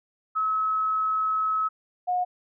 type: tone pair in turn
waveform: sine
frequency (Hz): 1288 / 722.9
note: E6 / F#5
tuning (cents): -41 / -40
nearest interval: minor seventh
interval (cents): 999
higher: first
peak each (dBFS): -22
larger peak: neither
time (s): 0.35-1.69 / 2.07-2.25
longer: first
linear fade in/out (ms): 20
effects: none